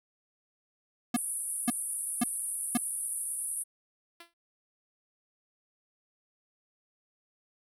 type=tone bursts; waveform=square; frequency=240 Hz; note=B3; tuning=49 cents flat; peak=-24 dBFS; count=4; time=1.14-2.774 s; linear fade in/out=5 ms; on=26 ms; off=510 ms
type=band-pass noise; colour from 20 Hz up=pink; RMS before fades=-35 dBFS; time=1.15-3.64 s; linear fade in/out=20 ms; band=9200 to 11000 Hz; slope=96 dB/octave
type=tone with exponential decay; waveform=5% pulse; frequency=340 Hz; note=F4; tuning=46 cents flat; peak=-33 dBFS; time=4.2-4.34 s; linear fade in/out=5 ms; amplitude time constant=29 ms
effects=none